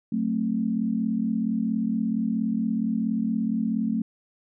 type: chord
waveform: sine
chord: F# diminished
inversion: none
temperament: just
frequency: 185 / 222 / 266.4 Hz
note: F#3 / A3 / C4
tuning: 0 / +16 / +31 cents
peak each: -30 / -24 / -30 dBFS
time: 0.12-4.02 s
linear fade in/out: 5 ms
effects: none